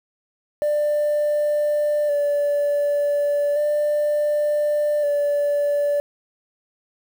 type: tone with vibrato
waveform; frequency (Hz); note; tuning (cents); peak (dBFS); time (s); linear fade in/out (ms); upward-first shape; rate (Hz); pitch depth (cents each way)
sine; 586; D5; -4; -16; 0.62-6; 0; square; 0.34; 21
effects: tanh soft clip ceiling -14 dBFS + 7-bit